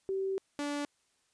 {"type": "tone pair in turn", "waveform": ["sine", "sawtooth"], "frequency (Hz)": [385.4, 289.6], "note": ["G4", "D4"], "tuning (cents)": [-29, -24], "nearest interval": "perfect fourth", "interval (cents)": 495, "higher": "first", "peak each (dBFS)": [-30, -29], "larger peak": "second", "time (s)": [[0.09, 0.38], [0.59, 0.85]], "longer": "first", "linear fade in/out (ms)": 0, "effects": ["white hiss -73 dBFS RMS until 1.33 s", "resampled to 22050 Hz"]}